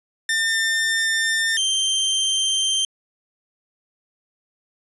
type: tone pair in turn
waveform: sawtooth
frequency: 1801 / 3142 Hz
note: A6 / G7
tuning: +40 / +3 cents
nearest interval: minor seventh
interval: 963 cents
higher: second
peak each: -15 dBFS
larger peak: neither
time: 0.29-1.57 / 1.57-2.85 s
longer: neither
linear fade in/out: 2 ms
effects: resampled to 24000 Hz + 9-bit